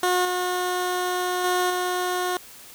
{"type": "tone with level steps", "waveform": "15% pulse", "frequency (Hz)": 361.5, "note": "F#4", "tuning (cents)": -40, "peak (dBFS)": [-13, -17, -14, -17], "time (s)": [0.03, 2.37], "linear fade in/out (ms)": 2, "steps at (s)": [0.25, 1.44, 1.7], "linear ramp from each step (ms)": 2, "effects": ["white hiss -45 dBFS RMS until 2.74 s"]}